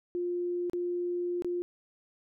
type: tone with dropouts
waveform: sine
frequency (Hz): 352.3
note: F4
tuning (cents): +15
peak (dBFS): -29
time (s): 0.15-1.62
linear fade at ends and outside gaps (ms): 0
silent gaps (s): 0.698-0.733 / 1.422-1.446
effects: none